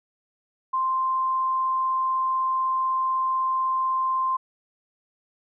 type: tone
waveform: sine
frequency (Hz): 1046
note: C6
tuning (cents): -1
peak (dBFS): -21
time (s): 0.73-4.37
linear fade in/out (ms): 10
effects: none